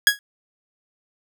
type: tone with exponential decay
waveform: sawtooth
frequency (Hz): 1661.2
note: G#6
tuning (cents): 0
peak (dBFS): -4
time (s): 0.07-0.19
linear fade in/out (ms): 1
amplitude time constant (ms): 24
effects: none